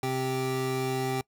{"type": "tone pair together", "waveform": "25% pulse", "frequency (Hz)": [130.81, 392], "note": ["C3", "G4"], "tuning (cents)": [0, 0], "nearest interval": "octave + perfect fifth", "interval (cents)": 1900, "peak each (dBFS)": -27, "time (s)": [0.03, 1.21], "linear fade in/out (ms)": 2, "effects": ["noise-tail reverb RT60 0.1 s tail -23 dB re dry"]}